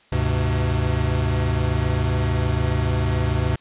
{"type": "tone cluster", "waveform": "square", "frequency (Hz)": [72.2, 100.3, 127.2], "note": ["D2", "G2", "C3"], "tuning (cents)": [-29, 40, -48], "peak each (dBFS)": -24, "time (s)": [0.12, 3.56], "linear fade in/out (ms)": 5, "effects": ["white hiss -55 dBFS RMS until 3.6 s", "resampled to 8000 Hz"]}